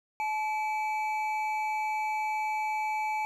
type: tone pair together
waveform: triangle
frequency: 861 / 2304 Hz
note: A5 / D7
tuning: -38 / -34 cents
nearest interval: octave + perfect fourth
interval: 1704 cents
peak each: -27 / -34 dBFS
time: 0.2-3.25 s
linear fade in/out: 0 ms
effects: none